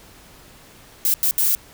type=noise bursts at uneven times; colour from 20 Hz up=violet; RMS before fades=-18 dBFS; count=3; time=1.05-1.14 / 1.23-1.31 / 1.38-1.55 s; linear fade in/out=0 ms; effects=pink hiss -47 dBFS RMS until 1.73 s